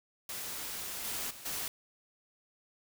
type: noise with level steps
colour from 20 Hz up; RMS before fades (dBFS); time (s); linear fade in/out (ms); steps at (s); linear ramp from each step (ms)
white; -40 / -37 / -49 / -37; 0.29-1.68; 2; 1.04 / 1.3 / 1.45; 10
effects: none